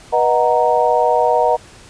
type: chord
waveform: sine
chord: B major seventh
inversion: none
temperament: equal with one note detuned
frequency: 487.1 / 622.3 / 740 / 932.3 Hz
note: B4 / D#5 / F#5 / A#5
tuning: -24 / 0 / 0 / 0 cents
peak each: -17 dBFS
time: 0.12-1.57 s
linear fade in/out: 20 ms
effects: pink hiss -42 dBFS RMS until 1.89 s + resampled to 22050 Hz